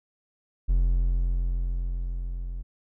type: tone with level ramp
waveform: triangle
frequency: 43.65 Hz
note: F1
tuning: in tune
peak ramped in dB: -16 to -29 dBFS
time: 0.68-2.63 s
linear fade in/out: 20 ms
effects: none